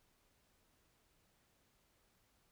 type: silence
effects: pink hiss -75 dBFS RMS until 2.51 s